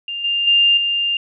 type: tone with level steps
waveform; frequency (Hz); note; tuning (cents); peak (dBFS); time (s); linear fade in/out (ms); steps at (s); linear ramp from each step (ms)
sine; 2800; F7; +4; -23 / -16 / -10 / -16; 0.08-1.17; 2; 0.24 / 0.47 / 0.77; 5
effects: none